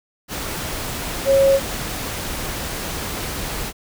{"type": "tone in noise", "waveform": "sine", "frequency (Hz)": 546, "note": "C#5", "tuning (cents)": -26, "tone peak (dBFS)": -11, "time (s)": [1.25, 1.6], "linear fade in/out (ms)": 50, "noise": "pink", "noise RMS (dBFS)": -27, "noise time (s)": [0.28, 3.73], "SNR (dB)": 13, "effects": []}